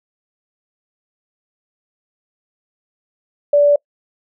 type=tone; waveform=sine; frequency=580 Hz; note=D5; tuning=22 cents flat; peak=-8 dBFS; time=3.53-3.76 s; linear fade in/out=5 ms; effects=noise-tail reverb RT60 0.1 s tail -26 dB re dry